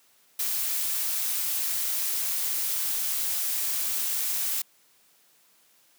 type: noise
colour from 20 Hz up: blue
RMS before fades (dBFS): -28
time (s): 0.39-4.62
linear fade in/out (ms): 5
effects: white hiss -62 dBFS RMS until 5.98 s + high-pass 150 Hz 12 dB/octave